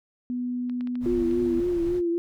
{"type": "tone", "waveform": "sine", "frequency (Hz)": 246.9, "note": "B3", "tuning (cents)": 0, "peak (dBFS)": -26, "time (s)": [0.3, 1.6], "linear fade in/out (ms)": 0}
{"type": "clicks", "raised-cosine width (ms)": 0.3, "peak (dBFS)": [-32, -29, -30, -30, -32], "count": 5, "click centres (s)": [0.697, 0.809, 0.873, 0.955, 1.312]}
{"type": "noise", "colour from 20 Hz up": "brown", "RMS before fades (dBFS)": -37, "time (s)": [1, 2.02], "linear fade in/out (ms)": 50}
{"type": "tone with vibrato", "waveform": "sine", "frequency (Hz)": 346.9, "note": "F4", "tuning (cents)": -12, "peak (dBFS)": -22, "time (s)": [1.06, 2.18], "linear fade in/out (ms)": 0, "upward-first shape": "triangle", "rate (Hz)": 3.6, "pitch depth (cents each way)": 56}
{"effects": []}